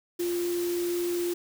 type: tone in noise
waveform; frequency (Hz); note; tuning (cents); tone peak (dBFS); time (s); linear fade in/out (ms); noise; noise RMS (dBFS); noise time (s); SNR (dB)
sine; 349.2; F4; 0; -26; 0.19-1.34; 10; white; -39; 0.19-1.34; +10
effects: none